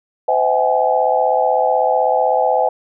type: tone cluster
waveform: sine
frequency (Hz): 512 / 644 / 763 / 839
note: C5 / E5 / G5 / G#5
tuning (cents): -38 / -41 / -47 / +17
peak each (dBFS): -18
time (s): 0.28-2.69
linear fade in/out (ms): 5
effects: none

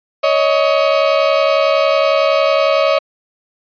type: tone pair together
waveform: 35% pulse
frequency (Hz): 560 / 630.9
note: C#5 / D#5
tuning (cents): +18 / +24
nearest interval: major second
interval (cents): 206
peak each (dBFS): -12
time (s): 0.23-2.99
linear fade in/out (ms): 10
effects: resampled to 11025 Hz

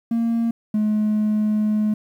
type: tone pair in turn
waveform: triangle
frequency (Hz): 230.9 / 212.9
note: A#3 / G#3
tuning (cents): -16 / +43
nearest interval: minor second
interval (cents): 141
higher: first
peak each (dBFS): -15 / -14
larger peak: second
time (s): 0.11-0.51 / 0.74-1.94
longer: second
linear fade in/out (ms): 5
effects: tanh soft clip ceiling -12 dBFS + 9-bit

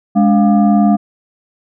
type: tone with frequency modulation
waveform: sine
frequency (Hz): 207.7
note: G#3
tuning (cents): 0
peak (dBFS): -7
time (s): 0.15-0.97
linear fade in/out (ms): 20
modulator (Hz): 495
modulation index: 0.83
effects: none

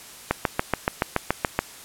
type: click train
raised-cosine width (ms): 0.5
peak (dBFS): -4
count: 10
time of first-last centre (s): 0.31-1.59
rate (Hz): 7.03
effects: white hiss -43 dBFS RMS until 1.84 s + low-pass 12000 Hz 12 dB/octave

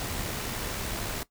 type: noise with amplitude modulation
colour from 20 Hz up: pink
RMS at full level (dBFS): -32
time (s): 0-1.23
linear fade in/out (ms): 0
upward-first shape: sine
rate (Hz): 73.1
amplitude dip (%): 30
effects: noise-tail reverb RT60 0.1 s tail -17 dB re dry

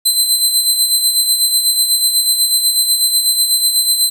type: tone with tremolo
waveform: 20% pulse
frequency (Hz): 4066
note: B7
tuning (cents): +50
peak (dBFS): -3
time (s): 0.05-4.1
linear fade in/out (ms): 10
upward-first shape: sine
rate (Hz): 8.1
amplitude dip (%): 55
effects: 7-bit

